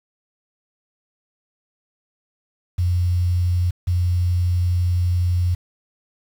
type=tone pair in turn; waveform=sine; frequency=88.8 / 88.8 Hz; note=F2 / F2; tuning=+29 / +29 cents; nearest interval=unison; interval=0 cents; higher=neither; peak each=-16 dBFS; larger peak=neither; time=2.78-3.71 / 3.87-5.55 s; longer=second; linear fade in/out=10 ms; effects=7-bit